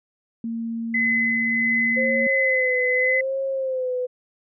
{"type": "tone", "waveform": "sine", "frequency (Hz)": 229.2, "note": "A#3", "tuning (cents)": -29, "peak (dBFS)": -25, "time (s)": [0.44, 2.27], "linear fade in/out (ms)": 2}
{"type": "tone with tremolo", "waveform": "sine", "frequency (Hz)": 2029, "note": "B6", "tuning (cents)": 46, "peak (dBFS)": -18, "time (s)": [0.94, 3.21], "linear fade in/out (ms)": 5, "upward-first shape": "sine", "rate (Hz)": 1.5, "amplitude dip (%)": 25}
{"type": "tone with vibrato", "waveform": "sine", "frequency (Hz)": 520, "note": "C5", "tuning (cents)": -11, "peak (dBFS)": -22, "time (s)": [1.96, 4.07], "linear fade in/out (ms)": 20, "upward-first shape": "sine", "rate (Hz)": 0.85, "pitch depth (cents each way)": 65}
{"effects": []}